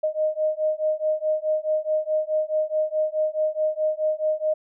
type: beating tone pair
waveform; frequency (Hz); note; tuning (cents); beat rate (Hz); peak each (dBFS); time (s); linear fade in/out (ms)
sine; 617 / 621.7; D#5 / D#5; -15 / -2; 4.7; -24 / -24; 0.03-4.54; 10
effects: none